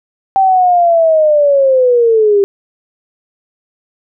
sine linear sweep, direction down, 780 to 392.3 Hz, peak -6 dBFS, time 0.36-2.44 s, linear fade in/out 0 ms, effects none

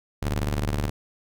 sawtooth ring-modulated tone, 73.42 Hz, D2, in tune, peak -17 dBFS, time 0.22-0.9 s, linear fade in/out 10 ms, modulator 27.1 Hz, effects none

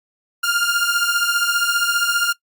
sawtooth beating tone pair, 1396.9 / 1411.9 Hz, F6 / F6, 0 / +18 cents, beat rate 15 Hz, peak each -16 dBFS, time 0.43-2.33 s, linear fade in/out 10 ms, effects noise-tail reverb RT60 0.1 s tail -20 dB re dry + Opus 48 kbps

